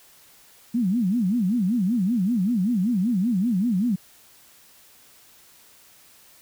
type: tone with vibrato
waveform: sine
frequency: 211 Hz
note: G#3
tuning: 28 cents sharp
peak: -19 dBFS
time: 0.74-3.96 s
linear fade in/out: 10 ms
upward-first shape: sine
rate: 5.2 Hz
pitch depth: 290 cents each way
effects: white hiss -53 dBFS RMS until 6.41 s